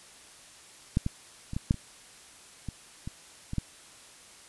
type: clicks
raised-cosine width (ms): 5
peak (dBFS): -11 / -16 / -23 / -18 / -10 / -25 / -22 / -23 / -22 / -15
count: 10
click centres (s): 0.971 / 1.064 / 1.534 / 1.565 / 1.709 / 1.743 / 2.687 / 3.075 / 3.534 / 3.583
effects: white hiss -52 dBFS RMS until 4.48 s + resampled to 24000 Hz